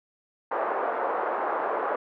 pink band-pass noise, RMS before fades -28 dBFS, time 0.51-1.96 s, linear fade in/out 5 ms, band 450 to 1300 Hz, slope 24 dB/octave, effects none

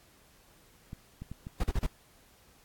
clicks, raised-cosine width 5 ms, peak -28 dBFS, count 5, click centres 0.931 / 1.22 / 1.316 / 1.469 / 1.757 s
brown noise bursts, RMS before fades -28 dBFS, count 4, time 1.6-1.866 s, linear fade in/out 5 ms, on 38 ms, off 38 ms
effects pink hiss -61 dBFS RMS until 2.64 s + AAC 64 kbps

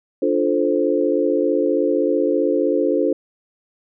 sine chord, D minor seventh, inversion none, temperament equal, 293.7 / 349.2 / 440 / 523.3 Hz, D4 / F4 / A4 / C5, 0 / 0 / 0 / 0 cents, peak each -21 dBFS, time 0.22-3.13 s, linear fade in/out 5 ms, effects none

